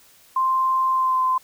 sine tone with pitch glide, 1046.5 to 1032.1 Hz, C6 to C6, 0 to -24 cents, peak -17 dBFS, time 0.36-1.38 s, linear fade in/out 5 ms, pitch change -24 cents, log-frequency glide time 0.91-1.21 s, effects white hiss -53 dBFS RMS until 1.43 s

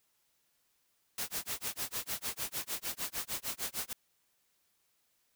white noise with tremolo, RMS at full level -35 dBFS, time 1.18-3.93 s, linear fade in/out 2 ms, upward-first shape sine, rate 6.6 Hz, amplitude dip 100%, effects white hiss -75 dBFS RMS until 5.35 s

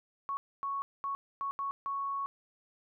sine tone bursts at uneven times, 1108.7 Hz, C#6, in tune, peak -32 dBFS, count 6, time 0.29-0.37 / 0.63-0.82 / 1.04-1.15 / 1.41-1.51 / 1.59-1.71 / 1.86-2.26 s, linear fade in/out 0 ms, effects none

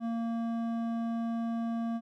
sine tone with hard clipping, 230.3 Hz, A#3, 21 cents flat, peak -32 dBFS, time 0-2.01 s, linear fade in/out 50 ms, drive 10 dB, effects none

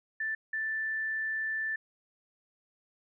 sine tone pair in turn, 1764 / 1764 Hz, A6 / A6, +4 / +4 cents, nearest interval unison, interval 0 cents, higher neither, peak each -30 / -30 dBFS, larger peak neither, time 0.2-0.35 / 0.53-1.76 s, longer second, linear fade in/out 5 ms, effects none

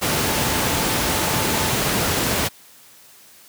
sine tone in noise, 880 Hz, A5, in tune, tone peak -31 dBFS, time 0.11-1.73 s, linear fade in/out 20 ms, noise pink, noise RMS -20 dBFS, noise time 0.01-2.49 s, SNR -14 dB, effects white hiss -48 dBFS RMS until 3.48 s + high-pass 80 Hz 12 dB/octave

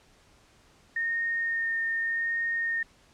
sine tone with vibrato, 1836 Hz, A#6, 27 cents flat, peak -26 dBFS, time 0.96-2.83 s, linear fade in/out 5 ms, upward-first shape sine, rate 0.84 Hz, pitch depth 11 cents each way, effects pink hiss -60 dBFS RMS until 3.13 s + low-pass 8000 Hz 12 dB/octave

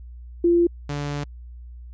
sine / sawtooth tone pair in turn, 344 / 144.63 Hz, F4 / D3, -26 / -26 cents, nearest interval octave + minor third, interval 1500 cents, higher first, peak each -14 / -22 dBFS, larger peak first, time 0.44-0.67 / 0.89-1.24 s, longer second, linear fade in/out 5 ms, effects added 60 Hz sine -37 dBFS peak until 1.93 s + resampled to 16000 Hz

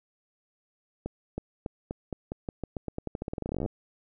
accelerating click train, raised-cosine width 2 ms, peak -19 dBFS, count 30, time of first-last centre 1.06-3.661 s, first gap 320 ms, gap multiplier 0.88, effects none

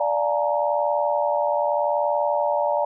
sine chord, Bb dominant seventh, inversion first, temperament equal with one note detuned, 587.3 / 698.5 / 851.5 / 932.3 Hz, D5 / F5 / Ab5 / Bb5, 0 / 0 / +43 / 0 cents, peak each -22 / -27 / -27 / -25 dBFS, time 0-2.85 s, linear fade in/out 5 ms, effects none

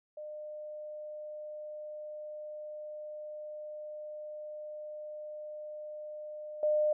sine tone with level steps, 605 Hz, D#5, 49 cents flat, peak -40 / -25 dBFS, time 0.17-6.93 s, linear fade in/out 5 ms, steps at 6.63 s, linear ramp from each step 2 ms, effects none

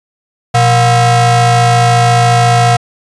45% pulse ring-modulated tone, 296.1 Hz, D4, 14 cents sharp, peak -3 dBFS, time 0.54-2.77 s, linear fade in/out 10 ms, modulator 417 Hz, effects resampled to 22050 Hz

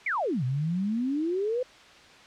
sine exponential two-way sweep, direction down then up, 2376 to 122.1 to 517 Hz, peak -25 dBFS, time 0.06-1.63 s, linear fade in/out 5 ms, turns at 0.44 s, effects white hiss -51 dBFS RMS until 2.26 s + low-pass 4000 Hz 12 dB/octave

